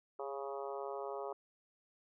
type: harmonic tone with a mistuned harmonic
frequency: 138.59 Hz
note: C#3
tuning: in tune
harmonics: 3 / 4 / 5 / 6 / 7 / 8 / 9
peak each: -43 / -45 / -47 / -49 / -50 / -51 / -52 dBFS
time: 0.19-1.33 s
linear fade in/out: 5 ms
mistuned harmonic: 3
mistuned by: -19 cents
effects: none